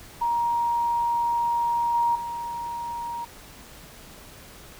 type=tone with level steps; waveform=sine; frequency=942 Hz; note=A#5; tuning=18 cents sharp; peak=-21 / -19 / -29 dBFS; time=0.21-3.25 s; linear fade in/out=10 ms; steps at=1.94 / 2.15 s; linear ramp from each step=5 ms; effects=pink hiss -46 dBFS RMS until 4.79 s